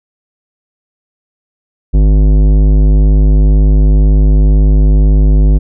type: tone with tanh clipping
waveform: sine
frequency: 51 Hz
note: G#1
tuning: 31 cents flat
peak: -6 dBFS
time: 1.93-5.59 s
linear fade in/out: 20 ms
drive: 15 dB
effects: none